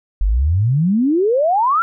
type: exponential sweep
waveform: sine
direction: up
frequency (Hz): 43.65 to 1396.9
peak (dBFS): -12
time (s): 0.21-1.82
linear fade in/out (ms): 0
effects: none